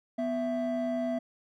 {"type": "tone pair together", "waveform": "triangle", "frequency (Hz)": [248, 662.1], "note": ["B3", "E5"], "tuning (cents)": [7, 7], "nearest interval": "octave + perfect fourth", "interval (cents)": 1700, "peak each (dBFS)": [-28, -28], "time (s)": [0.18, 1.19], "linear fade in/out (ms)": 10, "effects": ["tanh soft clip ceiling -22 dBFS"]}